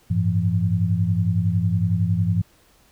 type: tone cluster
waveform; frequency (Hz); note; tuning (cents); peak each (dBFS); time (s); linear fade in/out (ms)
sine; 96.4 / 107.3 / 170; G2 / A2 / F3; -28 / -43 / -46; -22; 0.1-2.42; 10
effects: pink hiss -57 dBFS RMS until 2.91 s